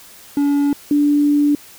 triangle / sine tone pair in turn, 285.6 / 291.4 Hz, D4 / D4, -48 / -13 cents, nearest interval unison, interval 35 cents, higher second, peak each -11 dBFS, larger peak neither, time 0.37-0.73 / 0.91-1.55 s, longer second, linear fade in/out 2 ms, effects white hiss -42 dBFS RMS until 1.78 s

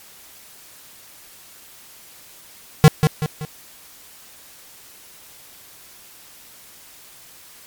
square tone with echo, 153.2 Hz, D#3, 27 cents flat, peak -5 dBFS, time 2.84-2.88 s, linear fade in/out 0 ms, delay 190 ms, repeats 3, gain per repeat -7 dB, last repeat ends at 3.45 s, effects white hiss -45 dBFS RMS until 7.66 s + MP3 96 kbps

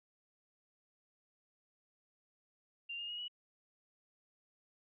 sine tone with pitch steps, 2783 / 2832 / 2881 / 2932 Hz, F7 / F7 / F#7 / F#7, -7 / +23 / -47 / -16 cents, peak -40 dBFS, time 2.89-3.282 s, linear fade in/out 10 ms, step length 98 ms, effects none

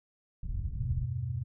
white low-pass noise, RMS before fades -34 dBFS, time 0.43-1.04 s, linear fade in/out 5 ms, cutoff 110 Hz, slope 24 dB/octave
sine chord, E minor, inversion none, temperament equal with one note detuned, 82.41 / 98 / 124.98 Hz, E2 / G2 / B2, 0 / 0 / +21 cents, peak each -39 / -37 / -33 dBFS, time 0.79-1.44 s, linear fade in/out 20 ms
effects none

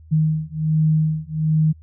sine beating tone pair, 155.56 / 156.86 Hz, D#3 / D#3, 0 / +14 cents, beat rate 1.3 Hz, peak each -19 dBFS, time 0.11-1.73 s, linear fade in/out 20 ms, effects added 79 Hz sine -42 dBFS peak until 1.82 s

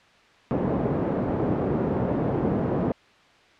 pink band-pass noise, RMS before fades -25 dBFS, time 0.51-2.92 s, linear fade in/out 0 ms, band 140 to 560 Hz, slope 12 dB/octave, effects white hiss -55 dBFS RMS until 3.59 s + low-pass 3000 Hz 12 dB/octave

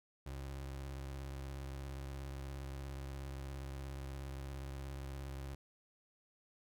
30% pulse tone with vibrato, 67.9 Hz, C#2, 35 cents flat, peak -40 dBFS, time 0.26-5.55 s, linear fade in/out 5 ms, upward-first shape triangle, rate 17 Hz, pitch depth 80 cents each way, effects none

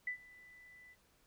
sine tone with ADSR envelope, 1990 Hz, B6, 13 cents sharp, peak -34 dBFS, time 0.07-0.96 s, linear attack 4 ms, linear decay 95 ms, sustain -22 dB, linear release 44 ms, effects pink hiss -71 dBFS RMS until 1.26 s

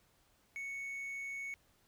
triangle tone, 2217 Hz, C#7, in tune, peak -38 dBFS, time 0.56-1.54 s, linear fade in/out 0 ms, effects pink hiss -71 dBFS RMS until 1.87 s

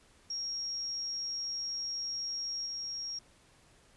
sine tone with level steps, 5588 Hz, F8, in tune, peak -34 / -36 dBFS, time 0.3-3.19 s, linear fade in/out 5 ms, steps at 2.66 s, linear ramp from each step 2 ms, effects pink hiss -63 dBFS RMS until 3.96 s + resampled to 24000 Hz

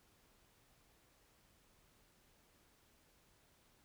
silence, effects pink hiss -71 dBFS RMS until 3.84 s

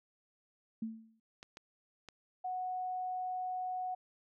sine tone with exponential decay, 223.1 Hz, A3, 24 cents sharp, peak -33 dBFS, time 0.82-1.2 s, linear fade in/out 5 ms, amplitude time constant 81 ms
clicks, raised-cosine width 0.2 ms, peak -31 dBFS, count 3, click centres 1.429 / 1.571 / 2.087 s
sine tone, 737 Hz, F#5, 7 cents flat, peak -35 dBFS, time 2.44-3.95 s, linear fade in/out 10 ms
effects none

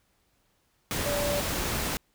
sine tone in noise, 579 Hz, D5, 25 cents flat, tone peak -28 dBFS, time 1.06-1.4 s, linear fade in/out 0 ms, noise pink, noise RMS -30 dBFS, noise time 0.91-1.97 s, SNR -1 dB, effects pink hiss -70 dBFS RMS until 2.14 s

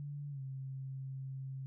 sine tone with pitch glide, 144.1 to 133.68 Hz, D3 to C3, -33 to +38 cents, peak -40 dBFS, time 0-1.66 s, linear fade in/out 0 ms, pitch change -129 cents, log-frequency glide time 0.3-0.41 s, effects none

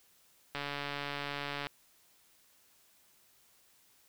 click train, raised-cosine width 0.3 ms, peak -21 dBFS, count 161, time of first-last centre 0.55-1.669 s, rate 143 Hz, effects white hiss -66 dBFS RMS until 4.08 s

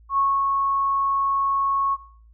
sine tone with ADSR envelope, 1100 Hz, C#6, 14 cents flat, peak -17 dBFS, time 0.09-1.97 s, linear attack 87 ms, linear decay 250 ms, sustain -2 dB, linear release 38 ms, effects noise-tail reverb RT60 0.5 s tail -19 dB re dry + added 56 Hz sine -48 dBFS peak until 2.33 s

